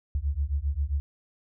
sine beating tone pair, 67.6 / 75.1 Hz, C#2 / D2, -43 / +39 cents, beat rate 7.5 Hz, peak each -28 dBFS, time 0.15-1 s, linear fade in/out 0 ms, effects none

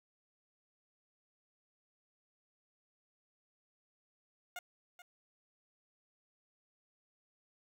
15% pulse tone with echo, 714 Hz, F5, 38 cents sharp, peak -35 dBFS, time 4.56-4.59 s, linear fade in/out 2 ms, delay 430 ms, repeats 1, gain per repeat -12 dB, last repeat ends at 5.02 s, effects none

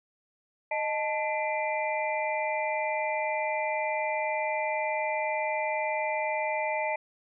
sine tone cluster, 618 / 878 / 2031 / 2379 Hz, D#5 / A5 / B6 / D7, -12 / -4 / +48 / +22 cents, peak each -31 / -31 / -35 / -35 dBFS, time 0.71-6.96 s, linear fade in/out 5 ms, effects none

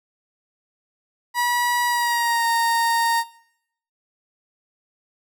30% pulse tone with pitch glide, 968 to 925.9 Hz, B5 to A#5, -35 to -12 cents, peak -16 dBFS, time 1.34-3.24 s, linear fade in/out 50 ms, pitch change -77 cents, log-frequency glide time 1.86-2.46 s, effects noise-tail reverb RT60 0.7 s tail -18 dB re dry

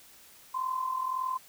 sine tone with amplitude modulation, 1034 Hz, C6, 21 cents flat, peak -26 dBFS, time 0.54-1.38 s, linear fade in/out 10 ms, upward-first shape sine, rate 41.7 Hz, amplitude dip 65%, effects white hiss -55 dBFS RMS until 1.48 s

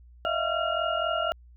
sine tone cluster, 611 / 655 / 699 / 1371 / 2853 Hz, D#5 / E5 / F5 / F6 / F7, -32 / -11 / +1 / -32 / +36 cents, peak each -34 / -29 / -34 / -29 / -34 dBFS, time 0.25-1.32 s, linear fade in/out 0 ms, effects added 60 Hz sine -49 dBFS peak until 1.56 s

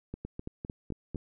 two click trains, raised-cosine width 3 ms, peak -24 / -24 dBFS, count 5 / 5, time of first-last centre 0.25-1.147 / 0.14-1.158 s, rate 4.46 / 3.93 Hz, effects none

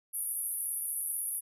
white band-pass noise, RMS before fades -35 dBFS, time 0.13-1.41 s, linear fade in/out 20 ms, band 9800 to 12000 Hz, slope 96 dB/octave, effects none

